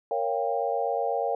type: chord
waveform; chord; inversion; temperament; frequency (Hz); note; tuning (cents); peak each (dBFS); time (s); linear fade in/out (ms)
sine; G half-diminished seventh; first; equal with one note detuned; 466.2 / 554.4 / 698.5 / 794.9; Bb4 / Db5 / F5 / G5; 0 / 0 / 0 / +24; -30; 0.11-1.35; 2
effects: none